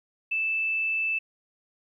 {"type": "tone", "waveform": "sine", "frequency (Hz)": 2637, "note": "E7", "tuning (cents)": 0, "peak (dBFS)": -24, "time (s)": [0.31, 1.19], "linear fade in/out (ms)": 10, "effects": ["11-bit"]}